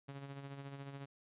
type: tone with tremolo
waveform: sawtooth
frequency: 139 Hz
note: C#3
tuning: 5 cents sharp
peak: -40 dBFS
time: 0.08-1.06 s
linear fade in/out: 10 ms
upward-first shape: sine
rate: 14 Hz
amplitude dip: 50%
effects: resampled to 8000 Hz